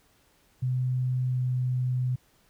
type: tone with pitch glide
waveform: sine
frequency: 127.2 to 126.47 Hz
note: C3 to B2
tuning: -48 to +42 cents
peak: -24 dBFS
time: 0.62-2.16 s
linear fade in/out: 10 ms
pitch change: -10 cents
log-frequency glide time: 1.29-1.38 s
effects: pink hiss -64 dBFS RMS until 2.49 s